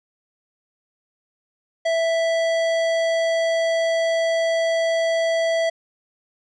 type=tone with tanh clipping; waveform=sine; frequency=659.3 Hz; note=E5; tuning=in tune; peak=-20 dBFS; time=1.85-5.7 s; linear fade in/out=10 ms; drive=17 dB; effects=resampled to 22050 Hz